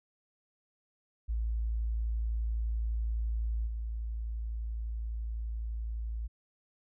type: tone with level steps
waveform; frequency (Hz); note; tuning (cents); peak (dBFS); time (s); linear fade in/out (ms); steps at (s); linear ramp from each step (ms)
sine; 55.9; A1; +28; -29 / -33; 1.28-6.28; 20; 3.66; 20
effects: none

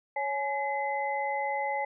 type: tone cluster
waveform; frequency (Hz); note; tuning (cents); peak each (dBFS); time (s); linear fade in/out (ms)
sine; 556 / 844 / 2039; C#5 / G#5 / C7; +5 / +28 / -45; -34 / -30 / -35; 0.16-1.85; 5
effects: none

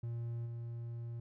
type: tone with level steps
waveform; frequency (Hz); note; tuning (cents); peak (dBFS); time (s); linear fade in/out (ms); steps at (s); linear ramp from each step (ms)
triangle; 117.4; A#2; +13; -35 / -38; 0.03-1.2; 5; 0.45; 20
effects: none

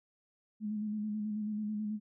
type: tone with vibrato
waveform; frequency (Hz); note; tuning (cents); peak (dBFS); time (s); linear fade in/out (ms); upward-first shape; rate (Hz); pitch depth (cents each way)
sine; 211.8; G#3; +34; -33; 0.6-2; 50; square; 9.2; 27
effects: none

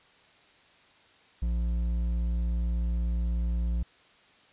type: tone with hard clipping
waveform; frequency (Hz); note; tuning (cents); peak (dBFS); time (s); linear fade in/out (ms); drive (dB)
triangle; 58.27; A#1; 0; -27; 1.42-3.83; 5; 10
effects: white hiss -59 dBFS RMS until 4.52 s + resampled to 8000 Hz

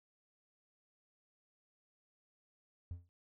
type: tone with exponential decay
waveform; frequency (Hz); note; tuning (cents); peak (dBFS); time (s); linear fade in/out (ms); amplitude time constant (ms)
triangle; 87.31; F2; 0; -35; 2.91-3.09; 0; 39
effects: noise-tail reverb RT60 0.1 s tail -21 dB re dry + tanh soft clip ceiling -34 dBFS

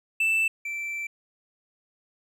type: tone pair in turn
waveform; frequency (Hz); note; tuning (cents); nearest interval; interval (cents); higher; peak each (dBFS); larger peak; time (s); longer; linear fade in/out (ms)
triangle; 2651 / 2336; E7 / D7; +9 / -10; major second; 219; first; -19 / -28; first; 0.2-0.48 / 0.65-1.07; second; 5
effects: none

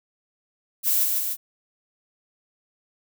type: noise with echo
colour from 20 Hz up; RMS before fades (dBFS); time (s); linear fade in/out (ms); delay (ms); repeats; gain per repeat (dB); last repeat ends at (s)
violet; -21; 0.83-1.07; 50; 150; 2; -3; 1.37
effects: none

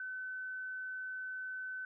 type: tone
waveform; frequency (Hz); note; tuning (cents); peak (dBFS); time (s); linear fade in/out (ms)
sine; 1517; F#6; +43; -39; 0-1.85; 2
effects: none

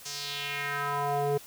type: tone with band-pass filter sweep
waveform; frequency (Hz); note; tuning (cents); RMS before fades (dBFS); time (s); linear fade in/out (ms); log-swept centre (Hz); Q
square; 143.2; D3; -43; -31; 0.05-1.38; 10; 6300 to 460; 2.5
effects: white hiss -49 dBFS RMS until 1.46 s

